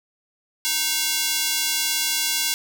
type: tone with high-pass filter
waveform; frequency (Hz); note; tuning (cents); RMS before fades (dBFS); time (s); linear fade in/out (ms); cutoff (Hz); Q
square; 309.1; D#4; -11; -23; 0.65-2.54; 0; 3600; 0.8
effects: none